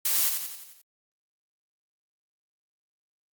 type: noise with echo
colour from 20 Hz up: blue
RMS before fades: -25 dBFS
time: 0.05-0.29 s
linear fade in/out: 5 ms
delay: 88 ms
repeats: 6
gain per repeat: -5 dB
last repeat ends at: 0.818 s
effects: Opus 48 kbps